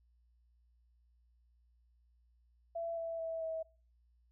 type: tone with pitch steps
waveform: sine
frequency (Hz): 670 / 661.9 / 653.9 / 646.1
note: E5 / E5 / E5 / E5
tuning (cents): +28 / +7 / -14 / -35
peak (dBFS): -36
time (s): 2.75-3.63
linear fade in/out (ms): 10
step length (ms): 220
effects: noise-tail reverb RT60 0.4 s tail -25 dB re dry + added 59 Hz sine -67 dBFS peak until 4.31 s